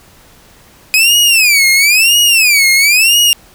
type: tone with vibrato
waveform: sawtooth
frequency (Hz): 2489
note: D#7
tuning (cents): 0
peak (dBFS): -3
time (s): 0.94-3.33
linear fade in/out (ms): 0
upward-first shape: sine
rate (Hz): 0.99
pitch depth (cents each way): 260
effects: pink hiss -43 dBFS RMS until 3.54 s